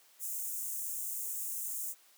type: high-pass noise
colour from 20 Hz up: white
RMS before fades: -38 dBFS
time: 0.19-1.95 s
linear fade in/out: 50 ms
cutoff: 6600 Hz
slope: 48 dB/octave
effects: white hiss -63 dBFS RMS until 2.17 s + high-pass 400 Hz 12 dB/octave